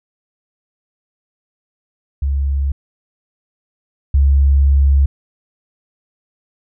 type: tone pair in turn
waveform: sine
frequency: 69.3 / 69.3 Hz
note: C#2 / C#2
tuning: 0 / 0 cents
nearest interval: unison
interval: 0 cents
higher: neither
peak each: -14 / -8 dBFS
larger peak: second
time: 2.22-2.72 / 4.14-5.06 s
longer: second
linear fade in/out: 5 ms
effects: none